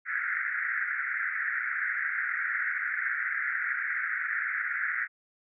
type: band-pass noise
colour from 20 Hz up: pink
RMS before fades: -31 dBFS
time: 0.05-5.08 s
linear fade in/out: 50 ms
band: 1400 to 2100 Hz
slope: 96 dB/octave
effects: none